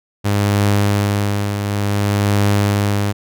sawtooth tone with tremolo, 101.8 Hz, G#2, 34 cents flat, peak -8 dBFS, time 0.24-3.13 s, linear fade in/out 20 ms, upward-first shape triangle, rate 0.56 Hz, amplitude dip 55%, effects none

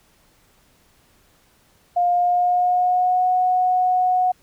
sine tone with pitch glide, 707 to 733.2 Hz, F5 to F#5, +21 to -16 cents, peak -15 dBFS, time 1.96-4.32 s, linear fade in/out 10 ms, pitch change +63 cents, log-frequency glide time 2.11-3.25 s, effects pink hiss -58 dBFS RMS until 4.42 s

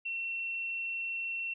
sine tone, 2713 Hz, E7, 49 cents sharp, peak -33 dBFS, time 0.05-1.54 s, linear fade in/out 10 ms, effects none

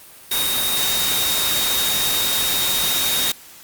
sine tone in noise, 3729 Hz, A#7, in tune, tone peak -22 dBFS, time 0.31-3.32 s, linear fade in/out 5 ms, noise white, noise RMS -21 dBFS, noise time 0.31-3.32 s, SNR -4 dB, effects white hiss -43 dBFS RMS until 3.63 s + Opus 32 kbps

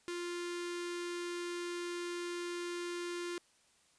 sawtooth tone with notch filter, 349.2 Hz, F4, in tune, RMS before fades -40 dBFS, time 0.08-3.38 s, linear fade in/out 0 ms, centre 700 Hz, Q 1.3, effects white hiss -69 dBFS RMS until 3.98 s + resampled to 22050 Hz

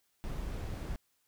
brown noise, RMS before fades -38 dBFS, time 0.24-0.96 s, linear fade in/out 0 ms, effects white hiss -75 dBFS RMS until 1.27 s

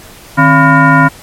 sine tone with frequency modulation, 576 Hz, D5, 34 cents flat, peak -3 dBFS, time 0.37-1.09 s, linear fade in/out 20 ms, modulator 422 Hz, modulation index 2.6, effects pink hiss -35 dBFS RMS until 1.22 s + MP3 64 kbps

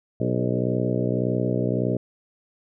harmonic tone with a mistuned harmonic, 61.74 Hz, B1, in tune, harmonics 2 / 3 / 4 / 5 / 6 / 7 / 8 / 9 / 10, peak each -26 / -28 / -29 / -30 / -31 / -31 / -32 / -33 / -33 dBFS, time 0.2-1.97 s, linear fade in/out 5 ms, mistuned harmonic 7, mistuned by -27 cents, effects none

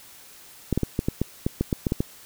clicks, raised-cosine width 3 ms, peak -9 dBFS, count 12, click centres 0.727 / 0.776 / 0.833 / 0.991 / 1.085 / 1.216 / 1.465 / 1.61 / 1.728 / 1.868 / 1.921 / 2.005 s, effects white hiss -48 dBFS RMS until 2.25 s

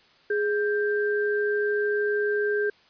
sine tone pair together, 415.9 / 1576.6 Hz, G#4 / G6, +2 / +9 cents, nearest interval octave + major seventh, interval 2307 cents, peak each -23 / -28 dBFS, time 0.3-2.7 s, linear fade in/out 5 ms, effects white hiss -58 dBFS RMS until 2.89 s + resampled to 11025 Hz

